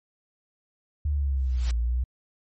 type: exponential two-way sweep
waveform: sine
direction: down then up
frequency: 74.9 to 57.7 to 63.3 Hz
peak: -22 dBFS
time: 1.05-2.04 s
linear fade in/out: 5 ms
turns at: 1.78 s
type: noise with exponential growth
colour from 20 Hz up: white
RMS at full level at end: -34 dBFS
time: 1.37-1.71 s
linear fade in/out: 1 ms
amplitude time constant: 73 ms
effects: MP3 32 kbps